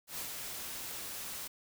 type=noise with ADSR envelope; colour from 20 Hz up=white; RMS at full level=-39 dBFS; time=0.07-1.48 s; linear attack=110 ms; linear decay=94 ms; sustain=-3 dB; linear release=10 ms; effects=none